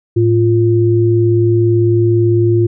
sine tone pair together, 110 / 348 Hz, A2 / F4, 0 / -6 cents, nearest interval octave + minor sixth, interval 1994 cents, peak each -11 dBFS, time 0.16-2.67 s, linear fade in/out 10 ms, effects none

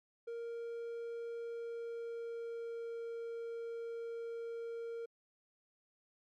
triangle tone with pitch glide, 466.2 to 463.2 Hz, A#4 to A#4, 0 to -11 cents, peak -38 dBFS, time 0.27-5.06 s, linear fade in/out 10 ms, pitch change -11 cents, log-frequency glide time 1.38-3.02 s, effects MP3 64 kbps

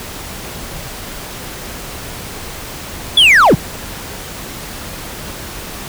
triangle linear sweep, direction down, 3504 to 74.2 Hz, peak -3 dBFS, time 3.17-3.55 s, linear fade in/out 5 ms, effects pink hiss -28 dBFS RMS until 5.88 s

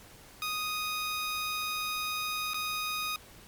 15% pulse tone with dropouts, 1244.5 Hz, D#6, in tune, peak -25 dBFS, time 0.42-3.16 s, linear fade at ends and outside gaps 1 ms, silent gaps 2.535-2.543 s, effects pink hiss -53 dBFS RMS until 3.47 s + MP3 96 kbps

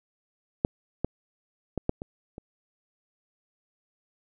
clicks, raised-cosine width 2 ms, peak -8 / -12 / -15 / -10 / -22 / -26 dBFS, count 6, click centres 0.649 / 1.046 / 1.777 / 1.894 / 2.019 / 2.381 s, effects none

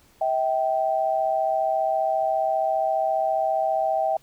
sine tone pair together, 643 / 777.8 Hz, E5 / G5, -43 / -14 cents, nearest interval minor third, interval 329 cents, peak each -23 dBFS, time 0.21-4.17 s, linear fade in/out 5 ms, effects pink hiss -58 dBFS RMS until 4.22 s

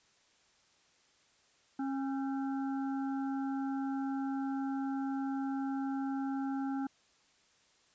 harmonic tone with a mistuned harmonic, 271.2 Hz, C#4, 38 cents flat, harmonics 1 / 3 / 5 / 6, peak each -33 / -42 / -49 / -53 dBFS, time 1.79-6.87 s, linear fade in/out 5 ms, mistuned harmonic 6, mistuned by -87 cents, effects white hiss -68 dBFS RMS until 7.94 s + resampled to 16000 Hz

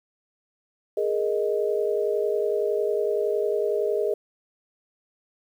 sine chord, Ab suspended second, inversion none, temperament equal, 415.3 / 466.2 / 622.3 Hz, Ab4 / Bb4 / Eb5, 0 / 0 / 0 cents, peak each -24 / -27 / -28 dBFS, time 0.97-4.14 s, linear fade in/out 5 ms, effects 9-bit

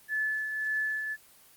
sine tone with tremolo, 1732 Hz, A6, 28 cents flat, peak -26 dBFS, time 0.08-1.17 s, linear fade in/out 50 ms, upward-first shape triangle, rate 1.8 Hz, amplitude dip 50%, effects white hiss -57 dBFS RMS until 1.56 s + Opus 24 kbps

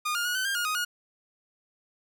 sawtooth tone with pitch steps, 1221 / 1414 / 1452 / 1521 / 1601 / 1429 / 1248 / 1441 Hz, D#6 / F6 / F#6 / F#6 / G6 / F6 / D#6 / F#6, -33 / +21 / -33 / +47 / +36 / +39 / +5 / -46 cents, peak -23 dBFS, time 0.05-0.85 s, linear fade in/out 10 ms, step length 100 ms, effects none

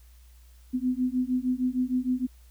sine beating tone pair, 250 / 256.5 Hz, B3 / C4, +21 / -34 cents, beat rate 6.5 Hz, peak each -27 dBFS, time 0.73-2.27 s, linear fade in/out 20 ms, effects added 60 Hz sine -50 dBFS peak until 2.5 s + white hiss -63 dBFS RMS until 2.5 s

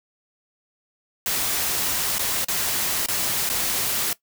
white noise with dropouts, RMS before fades -24 dBFS, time 1.26-4.13 s, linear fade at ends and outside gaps 1 ms, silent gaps 2.183-2.193 / 2.445-2.484 / 3.061-3.085 / 3.491-3.499 s, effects noise-tail reverb RT60 0.1 s tail -18 dB re dry

